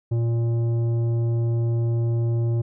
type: tone with tanh clipping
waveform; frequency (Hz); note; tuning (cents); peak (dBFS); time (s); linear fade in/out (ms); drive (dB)
triangle; 116.5; A#2; -1; -21; 0.11-2.62; 10; 14
effects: none